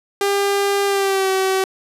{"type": "tone with pitch glide", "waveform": "sawtooth", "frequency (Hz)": [400, 381.1], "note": ["G4", "G4"], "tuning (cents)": [35, -49], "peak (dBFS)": -12, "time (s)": [0.21, 1.64], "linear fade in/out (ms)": 2, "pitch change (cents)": -84, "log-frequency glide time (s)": [0.86, 1.3], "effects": ["resampled to 32000 Hz", "8-bit"]}